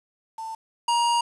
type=tone pair in turn; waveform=sine / square; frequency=892 / 945 Hz; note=A5 / A#5; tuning=+23 / +23 cents; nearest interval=minor second; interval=100 cents; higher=second; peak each=-31 / -20 dBFS; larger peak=second; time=0.38-0.55 / 0.88-1.21 s; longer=second; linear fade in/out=5 ms; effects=resampled to 24000 Hz + 8-bit